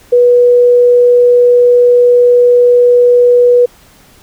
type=tone; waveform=sine; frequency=487.8 Hz; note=B4; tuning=21 cents flat; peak=-3 dBFS; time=0.12-3.66 s; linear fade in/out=10 ms; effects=pink hiss -43 dBFS RMS until 4.22 s